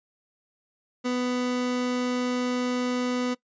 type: tone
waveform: 30% pulse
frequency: 248.6 Hz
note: B3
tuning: 12 cents sharp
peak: -22 dBFS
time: 1.04-3.35 s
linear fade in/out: 20 ms
effects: noise-tail reverb RT60 0.1 s tail -20 dB re dry + resampled to 16000 Hz